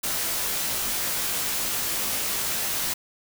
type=noise with comb filter; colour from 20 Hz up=white; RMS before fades=-27 dBFS; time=0.03-2.94 s; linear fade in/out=10 ms; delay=17 ms; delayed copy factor=-0.65; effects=none